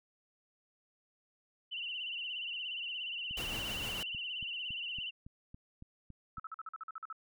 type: tone with vibrato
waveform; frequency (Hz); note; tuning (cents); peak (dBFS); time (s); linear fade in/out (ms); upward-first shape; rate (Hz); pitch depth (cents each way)
sine; 2879; F#7; -48; -37; 1.71-5.11; 20; sine; 17; 100
type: click train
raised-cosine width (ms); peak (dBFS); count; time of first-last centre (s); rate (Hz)
5; -37; 12; 3.31-6.383; 3.58
type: noise with tremolo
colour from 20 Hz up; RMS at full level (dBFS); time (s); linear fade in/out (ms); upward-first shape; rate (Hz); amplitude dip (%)
pink; -41; 3.37-4.03; 2; triangle; 6.6; 35
type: tone bursts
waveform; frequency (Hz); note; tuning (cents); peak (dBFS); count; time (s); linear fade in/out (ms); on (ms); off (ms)
sine; 1307; E6; -15; -40; 11; 6.37-7.127; 2; 27; 46
effects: none